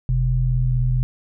sine tone pair together, 42.41 / 126.4 Hz, E1 / B2, +50 / +41 cents, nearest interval octave + perfect fifth, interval 1891 cents, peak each -20 / -18 dBFS, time 0.09-1.03 s, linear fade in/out 0 ms, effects none

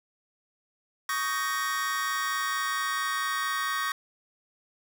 45% pulse chord, Eb dominant seventh, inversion third, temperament just, 1120.1 / 1244.5 / 1555.6 / 1866.8 Hz, Db6 / Eb6 / G6 / Bb6, +18 / 0 / -14 / +2 cents, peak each -31 / -35 / -36 / -32 dBFS, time 1.09-3.92 s, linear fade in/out 2 ms, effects none

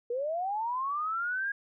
sine linear sweep, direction up, 462.8 to 1645 Hz, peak -29 dBFS, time 0.1-1.52 s, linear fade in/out 5 ms, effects none

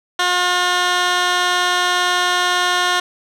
15% pulse tone with band-pass filter, 358.2 Hz, F4, 44 cents sharp, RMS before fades -17 dBFS, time 0.19-3 s, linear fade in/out 5 ms, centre 2700 Hz, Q 0.83, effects none

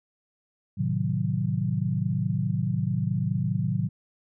sine chord, A diminished seventh, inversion none, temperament equal, 110 / 130.81 / 155.56 / 185 Hz, A2 / C3 / Eb3 / Gb3, 0 / 0 / 0 / 0 cents, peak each -29 dBFS, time 0.77-3.89 s, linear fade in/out 20 ms, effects none

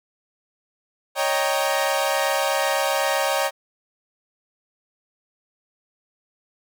sawtooth chord, Eb dominant seventh, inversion third, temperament equal, 554.4 / 622.3 / 784 / 932.3 Hz, Db5 / Eb5 / G5 / Bb5, 0 / 0 / 0 / 0 cents, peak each -20 / -22 / -22 / -24 dBFS, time 1.15-3.51 s, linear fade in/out 50 ms, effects none

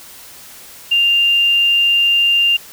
sine tone, 2794 Hz, F7, in tune, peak -10 dBFS, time 0.91-2.57 s, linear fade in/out 10 ms, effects white hiss -38 dBFS RMS until 2.72 s

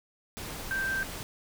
sine tone in noise, 1568 Hz, G6, in tune, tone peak -28 dBFS, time 0.71-1.03 s, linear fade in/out 0 ms, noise pink, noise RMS -39 dBFS, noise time 0.37-1.23 s, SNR +8 dB, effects none

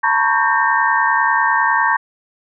sine tone cluster, 895 / 965 / 1107 / 1582 / 1825 Hz, A5 / B5 / C#6 / G6 / A#6, +29 / -40 / -3 / +15 / -37 cents, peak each -19 dBFS, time 0.03-1.97 s, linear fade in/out 10 ms, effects none

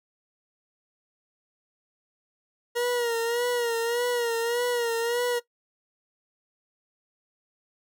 40% pulse tone with vibrato, 473.9 Hz, A#4, 28 cents sharp, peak -23 dBFS, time 2.75-5.4 s, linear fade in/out 20 ms, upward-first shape sine, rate 1.7 Hz, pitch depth 56 cents each way, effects noise-tail reverb RT60 0.1 s tail -17 dB re dry

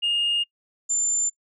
sine tone pair in turn, 2838 / 7170 Hz, F7 / A8, +27 / +32 cents, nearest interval octave + major third, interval 1605 cents, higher second, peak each -19 dBFS, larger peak neither, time 0.02-0.44 / 0.89-1.3 s, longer first, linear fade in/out 20 ms, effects noise-tail reverb RT60 0.1 s tail -22 dB re dry + tanh soft clip ceiling -17 dBFS

